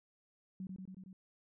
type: tone with echo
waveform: sine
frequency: 188 Hz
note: F#3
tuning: 28 cents sharp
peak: -40 dBFS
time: 0.6-0.67 s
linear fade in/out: 2 ms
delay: 92 ms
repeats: 5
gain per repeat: -2 dB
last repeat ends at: 1.13 s
effects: none